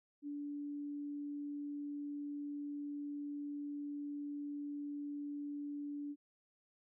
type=tone; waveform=sine; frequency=289.5 Hz; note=D4; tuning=25 cents flat; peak=-40 dBFS; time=0.22-6.16 s; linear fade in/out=50 ms; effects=none